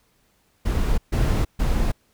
brown noise bursts, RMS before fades -20 dBFS, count 3, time 0.65-1.92 s, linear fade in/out 10 ms, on 330 ms, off 140 ms, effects pink hiss -64 dBFS RMS until 2.13 s

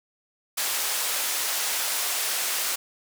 white band-pass noise, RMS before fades -27 dBFS, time 0.57-2.76 s, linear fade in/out 10 ms, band 560 to 14000 Hz, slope 12 dB/octave, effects none

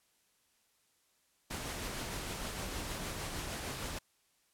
pink noise with tremolo, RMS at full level -39 dBFS, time 1.5-3.99 s, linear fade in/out 10 ms, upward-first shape sine, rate 6.5 Hz, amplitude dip 25%, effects white hiss -73 dBFS RMS until 4.53 s + low-pass 12000 Hz 12 dB/octave

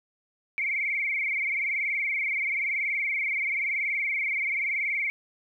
sine tone with frequency modulation, 2217 Hz, C#7, in tune, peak -25 dBFS, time 0.58-5.1 s, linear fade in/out 0 ms, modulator 21 Hz, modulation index 5.9, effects 11-bit

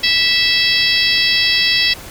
harmonic tone, 657 Hz, E5, 6 cents flat, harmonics 3 / 4 / 5 / 6 / 7 / 8, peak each -19 / -19 / -19 / -19 / -19 / -19 dBFS, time 0.03-1.94 s, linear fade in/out 10 ms, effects pink hiss -34 dBFS RMS until 2.1 s

